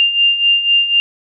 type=beating tone pair; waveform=sine; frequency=2794 / 2798 Hz; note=F7 / F7; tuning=0 / +3 cents; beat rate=4 Hz; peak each=-17 / -11 dBFS; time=0-1 s; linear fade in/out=0 ms; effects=none